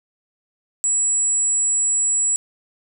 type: tone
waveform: sine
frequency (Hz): 7800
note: B8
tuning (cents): -23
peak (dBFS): -16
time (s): 0.84-2.36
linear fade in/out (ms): 0
effects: none